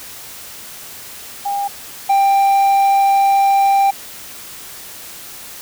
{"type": "tone pair in turn", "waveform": ["sine", "triangle"], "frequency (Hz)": [803, 789.2], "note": ["G5", "G5"], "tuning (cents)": [41, 11], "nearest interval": "unison", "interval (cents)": 30, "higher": "first", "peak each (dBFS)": [-17, -8], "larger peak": "second", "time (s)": [[1.45, 1.68], [2.09, 3.91]], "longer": "second", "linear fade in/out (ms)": 10, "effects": ["white hiss -34 dBFS RMS until 5.61 s"]}